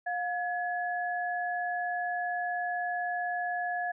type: tone pair together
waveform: sine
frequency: 711.7 / 1696 Hz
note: F5 / G#6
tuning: +33 / +36 cents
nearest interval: octave + minor third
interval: 1503 cents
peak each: -31 / -34 dBFS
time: 0.06-3.92 s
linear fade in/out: 10 ms
effects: none